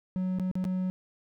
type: tone with dropouts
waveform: triangle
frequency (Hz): 185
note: F#3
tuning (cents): 0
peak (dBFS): -25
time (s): 0.16-0.9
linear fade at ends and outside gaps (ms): 0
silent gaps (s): 0.387-0.397 / 0.514-0.554 / 0.642-0.651
effects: none